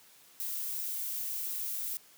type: noise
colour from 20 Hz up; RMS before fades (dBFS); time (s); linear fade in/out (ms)
violet; -36; 0.4-1.97; 0
effects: white hiss -59 dBFS RMS until 2.17 s + high-pass 100 Hz 12 dB/octave